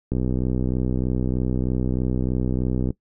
click train, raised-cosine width 3 ms, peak -11 dBFS, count 177, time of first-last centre 0.12-2.905 s, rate 63.2 Hz, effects noise-tail reverb RT60 0.1 s tail -20 dB re dry

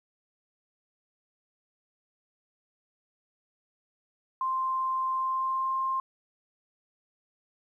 sine tone with pitch glide, 1047 to 1057.3 Hz, C6 to C6, +1 to +18 cents, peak -26 dBFS, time 4.41-6 s, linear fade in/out 2 ms, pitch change +17 cents, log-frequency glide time 5.14-5.78 s, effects 11-bit

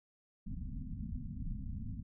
pink low-pass noise, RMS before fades -41 dBFS, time 0.46-2.03 s, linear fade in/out 10 ms, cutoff 260 Hz, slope 96 dB/octave, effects none

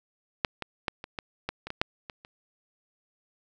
clicks, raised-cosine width 0.3 ms, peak -7 / -17 / -11 / -22 / -17 / -14 / -21 / -18 / -7 / -22 / -30 dBFS, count 11, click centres 0.448 / 0.623 / 0.882 / 1.041 / 1.188 / 1.49 / 1.67 / 1.704 / 1.815 / 2.098 / 2.249 s, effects none

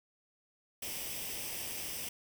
white noise with comb filter, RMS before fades -40 dBFS, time 0.82-2.09 s, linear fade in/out 5 ms, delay 0.36 ms, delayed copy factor +0.6, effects none

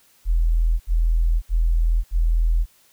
sine tone bursts, 41.2 Hz, E1, in tune, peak -15 dBFS, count 4, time 0.25-2.66 s, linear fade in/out 50 ms, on 550 ms, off 70 ms, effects white hiss -57 dBFS RMS until 2.92 s

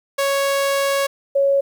sawtooth / sine tone pair in turn, 554.4 / 554.4 Hz, C#5 / C#5, 0 / 0 cents, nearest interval unison, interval 0 cents, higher neither, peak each -13 dBFS, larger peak neither, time 0.18-1.07 / 1.35-1.61 s, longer first, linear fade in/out 10 ms, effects 9-bit

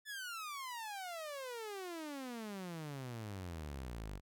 sawtooth exponential sweep, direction down, 1760 to 46.25 Hz, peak -39 dBFS, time 0.05-4.21 s, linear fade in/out 50 ms, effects none

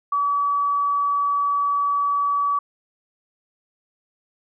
sine tone, 1143 Hz, D6, 47 cents flat, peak -18 dBFS, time 0.12-2.59 s, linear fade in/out 5 ms, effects none

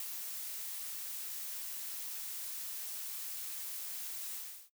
blue noise with ADSR envelope, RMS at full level -37 dBFS, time 0-4.7 s, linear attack 3 ms, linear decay 9 ms, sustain -5 dB, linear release 350 ms, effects noise-tail reverb RT60 0.1 s tail -19 dB re dry

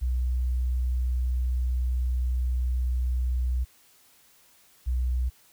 sine tone pair in turn, 62.3 / 62.3 Hz, B1 / B1, +16 / +16 cents, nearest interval unison, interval 0 cents, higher neither, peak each -23 dBFS, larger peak neither, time 0.01-3.65 / 4.86-5.3 s, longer first, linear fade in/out 20 ms, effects white hiss -59 dBFS RMS until 5.52 s

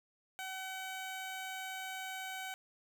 15% pulse tone, 758 Hz, F#5, 42 cents sharp, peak -34 dBFS, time 0.39-2.54 s, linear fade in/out 0 ms, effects none

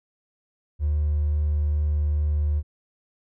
triangle tone with hard clipping, 74.8 Hz, D2, 32 cents sharp, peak -20 dBFS, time 0.79-2.63 s, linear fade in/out 50 ms, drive 3 dB, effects none

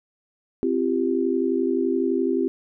sine chord, C suspended fourth, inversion none, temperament equal with one note detuned, 261.6 / 340.3 / 392 Hz, C4 / F4 / G4, 0 / -45 / 0 cents, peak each -24 dBFS, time 0.63-2.48 s, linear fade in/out 0 ms, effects none

